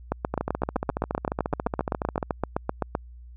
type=two click trains; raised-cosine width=1 ms; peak=-12 / -10 dBFS; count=28 / 23; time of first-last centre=0.34-2.228 / 0.12-2.951 s; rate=14.3 / 7.77 Hz; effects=added 60 Hz sine -42 dBFS peak until 3.36 s